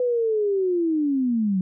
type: linear sweep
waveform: sine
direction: down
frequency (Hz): 502 to 180.6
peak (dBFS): -19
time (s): 0-1.61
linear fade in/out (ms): 2
effects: none